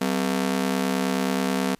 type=ring-modulated tone; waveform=sawtooth; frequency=224.8 Hz; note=A3; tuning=37 cents sharp; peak=-15 dBFS; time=0.01-1.75 s; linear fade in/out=5 ms; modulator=34.7 Hz; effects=pink hiss -60 dBFS RMS until 1.79 s + resampled to 32000 Hz